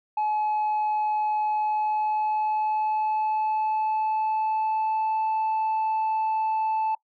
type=tone with pitch glide; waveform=sine; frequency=852 to 876 Hz; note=G#5 to A5; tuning=+44 to -8 cents; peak=-20 dBFS; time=0.17-6.95 s; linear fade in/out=5 ms; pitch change=+48 cents; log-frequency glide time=1.49-5.22 s; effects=noise-tail reverb RT60 0.1 s tail -22 dB re dry + tanh soft clip ceiling -21 dBFS